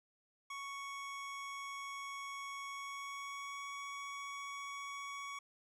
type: tone with pitch glide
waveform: 25% pulse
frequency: 1111 to 1121.3 Hz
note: C#6 to C#6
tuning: +4 to +20 cents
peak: -39 dBFS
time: 0.5-5.39 s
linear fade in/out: 5 ms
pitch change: +16 cents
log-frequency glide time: 2.69-3.72 s
effects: low-pass 9000 Hz 12 dB/octave